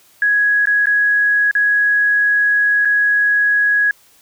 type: tone with dropouts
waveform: sine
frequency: 1667 Hz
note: G#6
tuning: 6 cents sharp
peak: -11 dBFS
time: 0.22-3.91 s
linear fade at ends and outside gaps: 2 ms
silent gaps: 0.656-0.671 / 0.858-0.869 / 1.512-1.551 / 2.85-2.854 s
effects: white hiss -51 dBFS RMS until 4.21 s